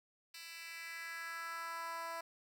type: tone with high-pass filter sweep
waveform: 10% pulse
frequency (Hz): 332.2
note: E4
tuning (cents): +13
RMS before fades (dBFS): -45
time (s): 0.34-2.21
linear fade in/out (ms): 5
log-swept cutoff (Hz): 3200 to 770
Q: 2.4
effects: none